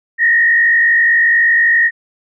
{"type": "tone with frequency modulation", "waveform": "sine", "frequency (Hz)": 1864.7, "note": "A#6", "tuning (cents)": 0, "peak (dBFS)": -8, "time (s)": [0.18, 1.91], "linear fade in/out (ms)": 50, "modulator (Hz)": 52, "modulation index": 0.97, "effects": []}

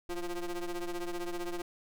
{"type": "ring-modulated tone", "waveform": "45% pulse", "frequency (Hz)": 176.7, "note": "F3", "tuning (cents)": 21, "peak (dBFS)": -31, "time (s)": [0.09, 1.62], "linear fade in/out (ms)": 5, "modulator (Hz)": 169, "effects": []}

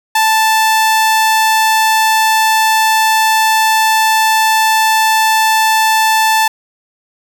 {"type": "tone", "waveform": "sawtooth", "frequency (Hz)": 880, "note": "A5", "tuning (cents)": 0, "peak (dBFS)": -5, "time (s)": [0.15, 6.48], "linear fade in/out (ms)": 5, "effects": []}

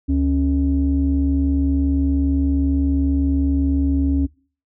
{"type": "tone pair together", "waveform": "sine", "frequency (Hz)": [72.53, 274.8], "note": ["D2", "C#4"], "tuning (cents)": [-21, -15], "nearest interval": "octave + major seventh", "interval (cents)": 2306, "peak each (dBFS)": -17, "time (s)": [0.08, 4.27], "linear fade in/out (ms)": 20, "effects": ["noise-tail reverb RT60 0.4 s tail -23 dB re dry", "tanh soft clip ceiling -9 dBFS"]}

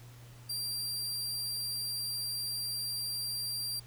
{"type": "tone", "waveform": "sawtooth", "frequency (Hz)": 4728, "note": "D8", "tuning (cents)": 11, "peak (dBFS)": -31, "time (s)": [0.49, 3.8], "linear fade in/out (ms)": 10, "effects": ["added 120 Hz sine -50 dBFS peak until 3.86 s", "pink hiss -58 dBFS RMS until 3.86 s"]}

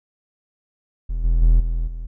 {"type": "tone with level steps", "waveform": "triangle", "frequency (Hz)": 41.2, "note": "E1", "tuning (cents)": 0, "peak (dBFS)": [-19, -12, -8, -17, -25], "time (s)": [1.09, 2.07], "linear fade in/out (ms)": 10, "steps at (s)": [1.24, 1.42, 1.6, 1.87], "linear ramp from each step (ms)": 5, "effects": []}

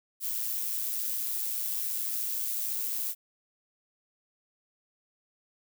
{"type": "noise with amplitude modulation", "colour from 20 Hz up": "violet", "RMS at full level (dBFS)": -30, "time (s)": [0.2, 3.15], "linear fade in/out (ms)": 50, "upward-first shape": "sine", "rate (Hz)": 114, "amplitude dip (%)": 45, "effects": []}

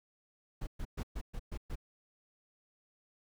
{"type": "noise bursts", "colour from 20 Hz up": "brown", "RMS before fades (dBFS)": -38, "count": 7, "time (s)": [0.61, 1.757], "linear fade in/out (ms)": 10, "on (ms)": 61, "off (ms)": 120, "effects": []}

